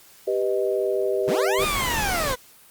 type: chord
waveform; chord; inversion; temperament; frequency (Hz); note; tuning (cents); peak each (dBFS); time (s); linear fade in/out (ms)
sine; G augmented; none; equal; 392 / 493.9 / 622.3; G4 / B4 / D#5; 0 / 0 / 0; -23 / -26 / -26; 0.27-1.65; 10
type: linear two-way sweep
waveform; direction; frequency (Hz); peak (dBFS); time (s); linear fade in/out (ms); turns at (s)
20% pulse; up then down; 87.3 to 1244.5 to 482.8; -19; 1.27-2.36; 20; 1.64
type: noise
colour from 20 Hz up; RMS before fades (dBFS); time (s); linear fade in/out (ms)
pink; -28; 1.57-2.36; 50
effects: white hiss -51 dBFS RMS until 2.7 s + Opus 48 kbps